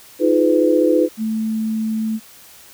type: chord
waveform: sine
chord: F half-diminished seventh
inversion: third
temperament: just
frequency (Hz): 314.3 / 349.2 / 419.1 / 502.9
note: Eb4 / F4 / Ab4 / Cb5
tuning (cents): +18 / 0 / +16 / +31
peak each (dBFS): -16 / -18 / -21 / -16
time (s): 0.19-1.09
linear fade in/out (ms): 50
type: tone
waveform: sine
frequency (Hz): 220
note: A3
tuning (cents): 0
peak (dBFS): -18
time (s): 1.17-2.2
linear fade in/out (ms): 50
effects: white hiss -44 dBFS RMS until 2.73 s